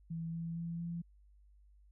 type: tone with pitch steps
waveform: sine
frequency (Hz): 164.81 / 166.53 / 168.27 / 170.03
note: E3 / E3 / E3 / F3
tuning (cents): 0 / +18 / +36 / -46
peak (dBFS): -37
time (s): 0.1-1.02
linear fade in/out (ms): 10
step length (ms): 230
effects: added 50 Hz sine -60 dBFS peak until 1.91 s